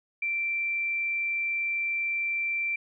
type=tone; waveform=sine; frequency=2349 Hz; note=D7; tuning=in tune; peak=-26 dBFS; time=0.22-2.76 s; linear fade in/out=5 ms; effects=none